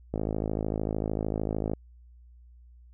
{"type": "click train", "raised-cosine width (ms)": 2, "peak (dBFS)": -16, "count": 86, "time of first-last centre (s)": [0.14, 1.735], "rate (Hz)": 53.3, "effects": ["added 60 Hz sine -50 dBFS peak until 2.93 s"]}